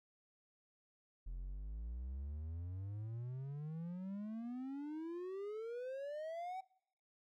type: exponential sweep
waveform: triangle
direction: up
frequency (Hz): 41.17 to 768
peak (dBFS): -40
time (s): 1.26-6.61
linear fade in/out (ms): 10
effects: noise-tail reverb RT60 0.7 s tail -23 dB re dry